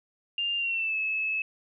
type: tone with pitch glide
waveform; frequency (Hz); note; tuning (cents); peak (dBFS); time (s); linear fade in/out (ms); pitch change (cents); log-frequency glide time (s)
sine; 2800 to 2597; F7 to E7; +4 to -26; -26; 0.38-1.42; 2; -130; 0.57-0.97
effects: none